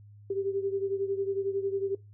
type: beating tone pair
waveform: sine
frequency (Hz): 390.5 / 401.5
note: G4 / G4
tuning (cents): -7 / +41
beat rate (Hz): 11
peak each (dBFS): -29 / -34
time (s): 0.3-1.95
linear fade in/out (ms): 5
effects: noise-tail reverb RT60 0.2 s tail -20 dB re dry + added 103 Hz sine -49 dBFS peak until 2.13 s